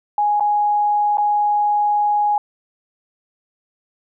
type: tone with dropouts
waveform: sine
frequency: 830.6 Hz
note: G#5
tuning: in tune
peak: -14 dBFS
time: 0.18-2.38 s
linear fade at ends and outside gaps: 2 ms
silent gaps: 0.398-0.406 / 1.172-1.182 s
effects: none